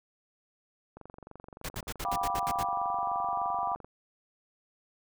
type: click train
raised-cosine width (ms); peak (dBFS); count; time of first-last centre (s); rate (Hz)
1; -32; 68; 0.97-3.846; 23.3
type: noise bursts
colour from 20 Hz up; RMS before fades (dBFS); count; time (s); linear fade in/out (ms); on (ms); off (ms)
pink; -36; 9; 1.64-2.633; 5; 49; 69
type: chord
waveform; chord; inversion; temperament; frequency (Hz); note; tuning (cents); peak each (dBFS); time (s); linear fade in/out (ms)
sine; G dominant seventh; third; just; 705.6 / 784 / 980 / 1176; F5 / G5 / B5 / D6; +18 / 0 / -14 / +2; -34; 2.05-3.75; 0
effects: none